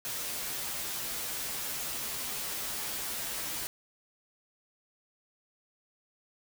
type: noise with comb filter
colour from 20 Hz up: white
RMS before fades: -36 dBFS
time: 0.05-3.67 s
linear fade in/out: 0 ms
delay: 11 ms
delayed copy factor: -0.7
effects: none